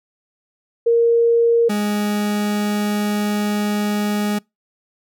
sine / 40% pulse tone pair in turn, 466.2 / 207.7 Hz, A#4 / G#3, 0 / 0 cents, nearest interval octave + major second, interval 1400 cents, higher first, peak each -11 / -17 dBFS, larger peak first, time 0.86-1.69 / 1.69-4.39 s, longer second, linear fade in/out 10 ms, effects noise-tail reverb RT60 0.2 s tail -26 dB re dry

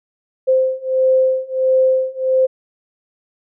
sine beating tone pair, 520 / 521.5 Hz, C5 / C5, -11 / -6 cents, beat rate 1.5 Hz, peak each -16 / -15 dBFS, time 0.47-2.47 s, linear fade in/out 20 ms, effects none

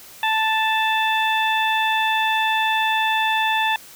harmonic tone, 880 Hz, A5, in tune, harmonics 1 / 2 / 3 / 4, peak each -20 / -23 / -25 / -26 dBFS, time 0.23-3.76 s, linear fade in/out 2 ms, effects white hiss -43 dBFS RMS until 3.95 s

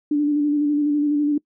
sine tone with vibrato, 293.7 Hz, D4, in tune, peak -16 dBFS, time 0.11-1.38 s, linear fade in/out 5 ms, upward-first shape square, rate 12 Hz, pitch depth 23 cents each way, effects noise-tail reverb RT60 0.1 s tail -24 dB re dry

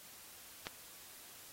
click, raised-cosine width 0.2 ms, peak -22 dBFS, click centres 0.669 s, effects white hiss -55 dBFS RMS until 1.52 s + AAC 48 kbps

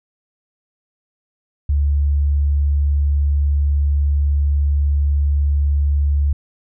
sine tone, 71.8 Hz, D2, 39 cents flat, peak -13 dBFS, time 1.69-6.33 s, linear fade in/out 5 ms, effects none

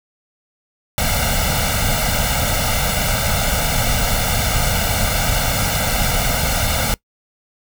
pink noise with comb filter, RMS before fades -18 dBFS, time 0.98-6.94 s, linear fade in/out 0 ms, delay 1.4 ms, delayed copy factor +0.95, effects noise-tail reverb RT60 0.1 s tail -22 dB re dry

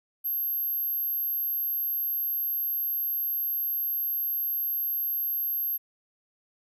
sine tone, 12530 Hz, G9, 2 cents flat, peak -26 dBFS, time 0.24-5.78 s, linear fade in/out 20 ms, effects none

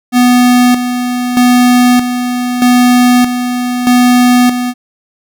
square tone with tremolo, 246.9 Hz, B3, in tune, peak -5 dBFS, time 0.12-4.74 s, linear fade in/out 50 ms, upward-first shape square, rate 0.8 Hz, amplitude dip 60%, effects none

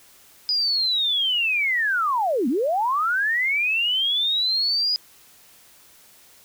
sine linear two-way sweep, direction down then up, 4978 to 220 to 4978 Hz, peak -19 dBFS, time 0.49-4.96 s, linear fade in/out 0 ms, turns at 2.48 s, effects white hiss -52 dBFS RMS until 6.44 s

